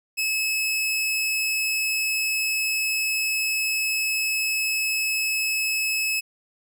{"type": "tone", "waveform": "sawtooth", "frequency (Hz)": 2588, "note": "E7", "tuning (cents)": -32, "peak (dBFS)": -19, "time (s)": [0.17, 6.21], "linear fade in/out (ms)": 20, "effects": []}